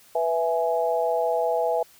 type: chord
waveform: sine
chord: E major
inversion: second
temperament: equal with one note detuned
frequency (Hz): 493.9 / 659.3 / 834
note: B4 / E5 / G#5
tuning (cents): 0 / 0 / +7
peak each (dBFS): -25 / -24 / -27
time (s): 0.15-1.83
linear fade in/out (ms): 5
effects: white hiss -54 dBFS RMS until 1.99 s